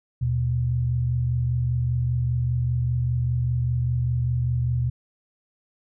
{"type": "tone pair together", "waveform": "sine", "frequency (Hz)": [76.7, 121.75], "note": ["D#2", "B2"], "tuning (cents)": [-24, -24], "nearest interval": "minor sixth", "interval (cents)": 800, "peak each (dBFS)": [-28, -21], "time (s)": [0.21, 4.9], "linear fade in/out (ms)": 10, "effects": []}